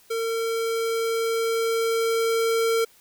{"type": "tone with level ramp", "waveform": "square", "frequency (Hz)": 455.2, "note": "A#4", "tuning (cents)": -41, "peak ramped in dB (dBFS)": [-25, -20], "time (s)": [0.1, 2.85], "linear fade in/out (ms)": 10, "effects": ["white hiss -56 dBFS RMS until 3 s"]}